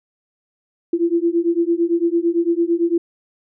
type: beating tone pair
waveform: sine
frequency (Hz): 335 / 343.9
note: E4 / F4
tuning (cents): +28 / -27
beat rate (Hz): 8.9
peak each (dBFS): -18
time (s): 0.93-2.98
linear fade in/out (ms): 5
effects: none